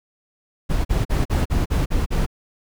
brown noise bursts, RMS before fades -19 dBFS, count 8, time 0.69-2.264 s, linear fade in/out 20 ms, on 160 ms, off 42 ms, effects none

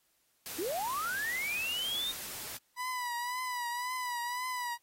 white noise, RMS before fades -42 dBFS, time 0.46-2.57 s, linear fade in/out 0 ms
sine linear sweep, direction up, 293.8 to 3729 Hz, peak -32 dBFS, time 0.58-2.12 s, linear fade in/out 10 ms
30% pulse tone with vibrato, 984 Hz, B5, 7 cents flat, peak -31 dBFS, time 2.76-4.78 s, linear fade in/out 50 ms, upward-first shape triangle, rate 1.9 Hz, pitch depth 66 cents each way
effects white hiss -73 dBFS RMS until 4.82 s + AAC 48 kbps

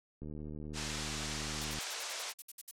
click train, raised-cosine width 3 ms, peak -32 dBFS, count 120, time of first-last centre 0.22-1.786 s, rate 76 Hz
white band-pass noise, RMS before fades -41 dBFS, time 0.73-2.34 s, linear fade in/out 50 ms, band 460 to 7400 Hz, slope 24 dB/octave
violet noise bursts, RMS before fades -41 dBFS, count 12, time 1.61-2.712 s, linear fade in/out 5 ms, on 35 ms, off 62 ms
effects low-pass 12000 Hz 12 dB/octave

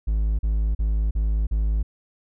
triangle tone bursts, 53.2 Hz, G#1, 42 cents sharp, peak -17 dBFS, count 5, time 0.07-1.83 s, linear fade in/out 10 ms, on 320 ms, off 40 ms, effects none

